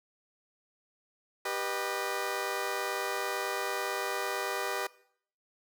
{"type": "chord", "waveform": "15% pulse", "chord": "G augmented", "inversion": "none", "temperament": "just", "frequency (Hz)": [392, 490, 612.5], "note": ["G4", "B4", "D#5"], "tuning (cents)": [0, -14, -27], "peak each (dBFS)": [-29, -30, -31], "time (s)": [1.45, 4.87], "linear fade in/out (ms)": 5, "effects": ["noise-tail reverb RT60 0.6 s tail -20 dB re dry"]}